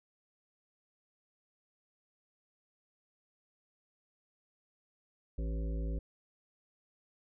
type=harmonic tone with a mistuned harmonic; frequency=55 Hz; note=A1; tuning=in tune; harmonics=1 / 3 / 5 / 7 / 9 / 10; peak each=-33 / -43 / -47 / -50 / -52 / -53 dBFS; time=5.38-5.99 s; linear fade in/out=5 ms; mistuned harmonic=9; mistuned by=-29 cents; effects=none